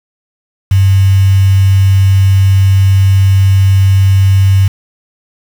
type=tone with quantisation; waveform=sine; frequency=96.7 Hz; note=G2; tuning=23 cents flat; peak=-4 dBFS; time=0.71-4.68 s; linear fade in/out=5 ms; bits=4; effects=none